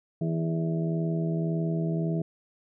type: harmonic tone with a mistuned harmonic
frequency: 81.8 Hz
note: E2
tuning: 13 cents flat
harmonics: 2 / 3 / 4 / 5 / 6 / 7 / 8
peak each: -26 / -42 / -34 / -36 / -48 / -49 / -38 dBFS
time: 0.21-2.22 s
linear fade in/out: 5 ms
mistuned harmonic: 7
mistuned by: +34 cents
effects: none